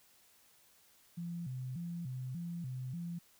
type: tone with vibrato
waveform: sine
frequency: 148.5 Hz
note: D3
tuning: 20 cents sharp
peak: -38 dBFS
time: 1.17-3.19 s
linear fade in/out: 10 ms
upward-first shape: square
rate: 1.7 Hz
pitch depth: 250 cents each way
effects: white hiss -66 dBFS RMS until 3.39 s